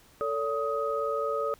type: tone cluster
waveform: sine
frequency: 445.4 / 570 / 1256 Hz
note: A4 / C#5 / D#6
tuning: +21 / +48 / +16 cents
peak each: -31 dBFS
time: 0.21-1.54 s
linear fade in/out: 0 ms
effects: pink hiss -58 dBFS RMS until 1.59 s